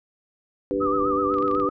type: chord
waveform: sine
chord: G major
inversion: second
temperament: equal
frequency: 293.7 / 392 / 493.9 Hz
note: D4 / G4 / B4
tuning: 0 / 0 / 0 cents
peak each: -26 dBFS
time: 0.71-1.69 s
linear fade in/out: 0 ms
type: low-pass noise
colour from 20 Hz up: white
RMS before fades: -39 dBFS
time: 0.73-1.66 s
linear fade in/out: 10 ms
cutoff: 390 Hz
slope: 96 dB/octave
type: tone with vibrato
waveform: sine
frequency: 1225 Hz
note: D#6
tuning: 27 cents flat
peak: -23 dBFS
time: 0.8-1.7 s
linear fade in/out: 20 ms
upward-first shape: sine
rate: 8 Hz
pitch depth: 89 cents each way
type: clicks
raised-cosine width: 0.3 ms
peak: -27 dBFS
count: 7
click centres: 1.341 / 1.385 / 1.425 / 1.48 / 1.513 / 1.55 / 1.6 s
effects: none